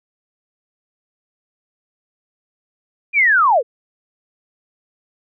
sine linear sweep, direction down, 2451 to 420 Hz, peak -10 dBFS, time 3.13-3.63 s, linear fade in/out 50 ms, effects none

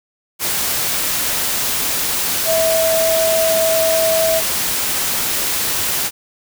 sine tone in noise, 650 Hz, E5, 24 cents flat, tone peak -14 dBFS, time 2.45-4.42 s, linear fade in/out 50 ms, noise white, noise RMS -19 dBFS, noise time 0.39-6.11 s, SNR +2 dB, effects none

